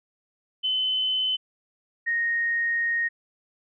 sine tone pair in turn, 3039 / 1862.5 Hz, F#7 / A#6, +46 / -2 cents, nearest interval minor sixth, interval 848 cents, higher first, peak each -22 dBFS, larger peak neither, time 0.63-1.37 / 2.06-3.09 s, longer second, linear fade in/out 20 ms, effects none

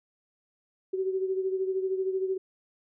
sine beating tone pair, 377.7 / 390.7 Hz, F#4 / G4, +36 / -6 cents, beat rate 13 Hz, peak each -27 / -34 dBFS, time 0.93-2.38 s, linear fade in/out 10 ms, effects none

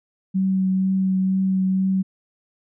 sine tone with vibrato, 189.4 Hz, F#3, 41 cents sharp, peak -17 dBFS, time 0.34-2.03 s, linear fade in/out 20 ms, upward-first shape triangle, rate 2.1 Hz, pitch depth 14 cents each way, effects none

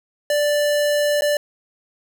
square tone with dropouts, 587.3 Hz, D5, in tune, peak -17 dBFS, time 0.3-1.37 s, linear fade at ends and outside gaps 2 ms, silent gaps 1.21-1.22 s, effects none

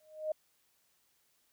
sine tone with exponential growth, 620 Hz, D#5, 6 cents flat, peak -28 dBFS, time 0-0.32 s, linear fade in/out 5 ms, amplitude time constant 69 ms, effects white hiss -73 dBFS RMS until 1.52 s

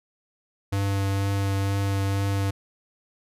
square tone with vibrato, 98.6 Hz, G2, 11 cents sharp, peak -23 dBFS, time 0.72-2.51 s, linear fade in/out 10 ms, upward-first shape triangle, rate 2.1 Hz, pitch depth 13 cents each way, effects resampled to 32000 Hz

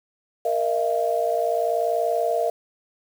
sine chord, Bb suspended fourth, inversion none, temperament equal with one note detuned, 466.2 / 622.3 / 682.9 Hz, Bb4 / Eb5 / F5, 0 / 0 / -39 cents, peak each -25 / -25 / -23 dBFS, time 0.45-2.5 s, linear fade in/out 5 ms, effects 7-bit

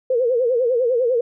sine tone with vibrato, 490 Hz, B4, 14 cents flat, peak -15 dBFS, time 0.1-1.21 s, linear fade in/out 5 ms, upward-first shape sine, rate 10 Hz, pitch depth 120 cents each way, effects none

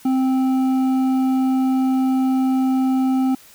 sine tone with hard clipping, 261.6 Hz, C4, in tune, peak -17 dBFS, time 0.05-3.35 s, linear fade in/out 5 ms, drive 7 dB, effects white hiss -47 dBFS RMS until 3.54 s

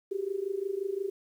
sine tone with amplitude modulation, 392 Hz, G4, in tune, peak -26 dBFS, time 0.11-1.1 s, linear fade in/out 10 ms, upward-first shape sine, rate 25.7 Hz, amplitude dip 85%, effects 10-bit

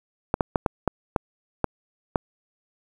clicks, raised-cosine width 1 ms, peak -6 dBFS, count 8, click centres 0.341 / 0.408 / 0.558 / 0.662 / 0.877 / 1.162 / 1.643 / 2.158 s, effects 7-bit

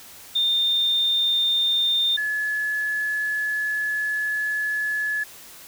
sine tone pair in turn, 3621 / 1708.9 Hz, A7 / G#6, +49 / +49 cents, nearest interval octave + minor second, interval 1300 cents, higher first, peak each -18 / -22 dBFS, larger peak first, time 0.35-2.17 / 2.17-5.24 s, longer second, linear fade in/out 10 ms, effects white hiss -44 dBFS RMS until 5.67 s

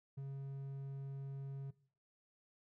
triangle tone, 137.2 Hz, C#3, 17 cents flat, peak -40 dBFS, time 0.17-1.71 s, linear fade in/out 10 ms, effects noise-tail reverb RT60 0.5 s tail -19 dB re dry

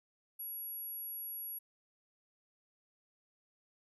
sine tone, 11350 Hz, F9, 27 cents sharp, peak -40 dBFS, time 0.39-1.59 s, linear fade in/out 10 ms, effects none

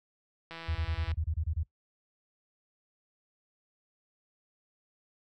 click train, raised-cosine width 0.3 ms, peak -27 dBFS, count 101, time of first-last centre 0.51-1.116 s, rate 165 Hz
sine tone bursts, 79.4 Hz, D#2, 36 cents sharp, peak -28 dBFS, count 10, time 0.68-1.634 s, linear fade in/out 10 ms, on 72 ms, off 26 ms
effects noise-tail reverb RT60 0.1 s tail -19 dB re dry

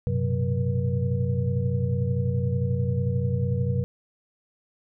sine tone cluster, 94.2 / 116.2 / 127.5 / 182.8 / 480.2 Hz, F#2 / A#2 / C3 / F#3 / B4, +32 / -5 / -44 / -21 / -49 cents, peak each -27 / -32 / -25 / -31 / -33 dBFS, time 0.07-3.84 s, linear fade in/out 0 ms, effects none

